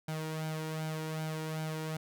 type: tone with flanger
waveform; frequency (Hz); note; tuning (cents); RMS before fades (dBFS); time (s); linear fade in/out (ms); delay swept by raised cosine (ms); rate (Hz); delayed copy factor
sawtooth; 157.3; D#3; +19; -37; 0.08-1.97; 5; 1.3 to 2.16; 2.6; +0.6
effects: none